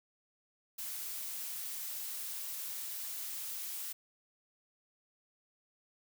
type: noise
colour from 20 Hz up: blue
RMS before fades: -41 dBFS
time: 0.78-3.93 s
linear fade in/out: 10 ms
effects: none